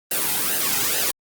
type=noise with flanger; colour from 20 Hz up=white; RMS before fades=-22 dBFS; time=0.11-1.11 s; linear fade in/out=5 ms; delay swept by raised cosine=0.87 to 1.78 ms; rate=2.3 Hz; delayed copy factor=-0.7; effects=Opus 32 kbps